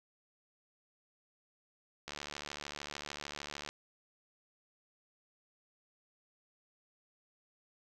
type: click train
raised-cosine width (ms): 0.2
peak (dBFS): -24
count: 119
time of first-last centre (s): 2.08-3.69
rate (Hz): 73.3
effects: 11-bit